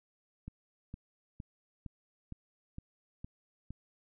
click train, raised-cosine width 5 ms, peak -30 dBFS, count 8, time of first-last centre 0.48-3.706 s, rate 2.17 Hz, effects none

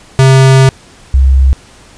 square / sine tone pair in turn, 133 / 66.5 Hz, C3 / C2, +29 / +29 cents, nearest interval octave, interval 1200 cents, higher first, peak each -3 dBFS, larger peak neither, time 0.19-0.69 / 1.14-1.53 s, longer first, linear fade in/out 0 ms, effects pink hiss -39 dBFS RMS until 1.97 s + resampled to 22050 Hz

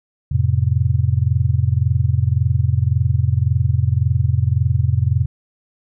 sine chord, F major, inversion none, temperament just, 87.31 / 109.13 / 130.96 Hz, F2 / A2 / C3, 0 / -14 / +2 cents, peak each -18 dBFS, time 0.31-5.26 s, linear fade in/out 10 ms, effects none

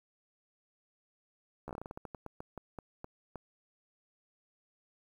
slowing click train, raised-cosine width 1 ms, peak -28 dBFS, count 18, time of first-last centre 1.68-3.357 s, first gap 13 ms, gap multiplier 1.22, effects 10-bit

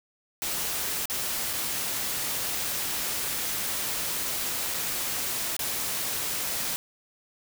white noise with dropouts, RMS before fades -30 dBFS, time 0.42-6.76 s, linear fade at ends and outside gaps 0 ms, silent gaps 1.056-1.099 / 1.53-1.534 / 4.739-4.743 / 5.566-5.592 s, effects none

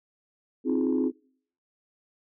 sine chord, F minor seventh, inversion second, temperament just, 261.9 / 314.3 / 349.2 / 419.1 Hz, C4 / Eb4 / F4 / Ab4, +2 / +18 / 0 / +16 cents, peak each -24 / -28 / -29 / -30 dBFS, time 0.64-1.12 s, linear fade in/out 50 ms, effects noise-tail reverb RT60 0.6 s tail -26 dB re dry + tanh soft clip ceiling -16 dBFS

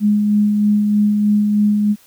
sine tone with tremolo, 208.3 Hz, G#3, 5 cents sharp, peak -10 dBFS, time 0-1.96 s, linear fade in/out 50 ms, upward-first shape sine, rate 3.2 Hz, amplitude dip 30%, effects white hiss -50 dBFS RMS until 2.06 s

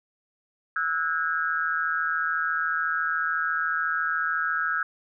sine tone cluster, 1309 / 1463 / 1629 Hz, E6 / F#6 / G#6, -13 / -20 / -34 cents, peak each -28 dBFS, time 0.76-4.83 s, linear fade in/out 2 ms, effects none

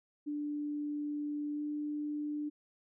sine tone with pitch glide, 294.5 to 296.9 Hz, D4 to D4, +5 to +19 cents, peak -34 dBFS, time 0.26-2.5 s, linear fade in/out 20 ms, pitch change +14 cents, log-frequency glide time 1.53-1.61 s, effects none

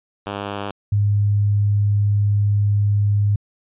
5% pulse / sine tone pair in turn, 100.9 / 102.6 Hz, G#2 / G#2, -49 / -21 cents, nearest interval unison, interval 28 cents, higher second, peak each -14 dBFS, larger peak neither, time 0.26-0.71 / 0.92-3.36 s, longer second, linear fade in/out 5 ms, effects resampled to 8000 Hz

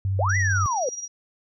sine tone with vibrato, 96.6 Hz, G2, 25 cents flat, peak -21 dBFS, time 0.05-0.66 s, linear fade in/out 0 ms, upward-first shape sine, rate 16 Hz, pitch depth 20 cents each way
sine linear two-way sweep, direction up then down, 466.2 to 2024 to 466.2 Hz, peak -22 dBFS, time 0.19-0.89 s, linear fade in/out 2 ms, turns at 0.37 s
sine tone with tremolo, 5740 Hz, F8, 47 cents sharp, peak -28 dBFS, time 0.29-1.08 s, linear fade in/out 10 ms, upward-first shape sine, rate 19 Hz, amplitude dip 65%
effects none

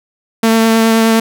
sawtooth tone with vibrato, 224.9 Hz, A3, 38 cents sharp, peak -4 dBFS, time 0.43-1.2 s, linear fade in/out 5 ms, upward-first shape triangle, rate 9.6 Hz, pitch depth 13 cents each way, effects none

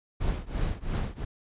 brown noise with tremolo, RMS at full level -26 dBFS, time 0.2-1.25 s, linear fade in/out 10 ms, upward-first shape triangle, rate 2.9 Hz, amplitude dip 95%, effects resampled to 8000 Hz

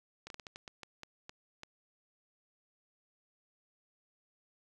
slowing click train, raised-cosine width 0.2 ms, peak -28 dBFS, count 11, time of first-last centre 0.27-1.634 s, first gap 32 ms, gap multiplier 1.3, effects none

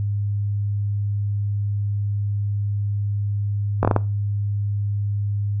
slowing click train, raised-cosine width 1 ms, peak -3 dBFS, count 5, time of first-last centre 3.83-3.963 s, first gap 19 ms, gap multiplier 1.39, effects noise-tail reverb RT60 0.3 s tail -18 dB re dry + added 102 Hz sine -20 dBFS peak until 5.6 s

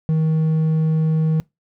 sine tone with hard clipping, 158.3 Hz, D#3, 30 cents sharp, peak -16 dBFS, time 0.09-1.4 s, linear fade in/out 0 ms, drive 3 dB, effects noise-tail reverb RT60 0.2 s tail -24 dB re dry

